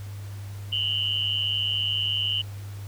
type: tone with amplitude modulation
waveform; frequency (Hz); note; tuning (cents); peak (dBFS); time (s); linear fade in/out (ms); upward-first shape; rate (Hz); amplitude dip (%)
sine; 2955; F#7; -3; -19; 0.72-2.42; 10; sine; 140; 100
effects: added 100 Hz sine -34 dBFS peak until 2.87 s + pink hiss -49 dBFS RMS until 2.87 s